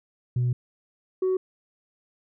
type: tone pair in turn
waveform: sine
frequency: 123.3 / 373.7 Hz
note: B2 / F#4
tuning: -2 / +17 cents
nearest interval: octave + perfect fifth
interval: 1919 cents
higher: second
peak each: -19 dBFS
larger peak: neither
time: 0.36-0.53 / 1.22-1.37 s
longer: first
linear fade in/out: 5 ms
effects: tanh soft clip ceiling -19 dBFS